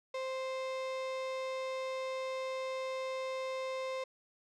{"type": "tone", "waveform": "35% pulse", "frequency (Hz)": 523.3, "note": "C5", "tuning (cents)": 0, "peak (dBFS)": -34, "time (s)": [0.14, 4.04], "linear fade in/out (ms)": 5, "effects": ["low-pass 5000 Hz 12 dB/octave"]}